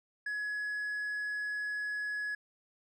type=tone with hard clipping; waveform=sine; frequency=1686 Hz; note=G#6; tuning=26 cents sharp; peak=-34 dBFS; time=0.26-2.35 s; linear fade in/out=5 ms; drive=2 dB; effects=none